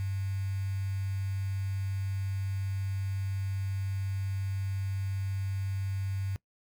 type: tone with quantisation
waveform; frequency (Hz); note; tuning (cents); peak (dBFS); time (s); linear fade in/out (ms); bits
sine; 97.2; G2; -14; -30; 0-6.36; 0; 8
effects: noise-tail reverb RT60 0.1 s tail -21 dB re dry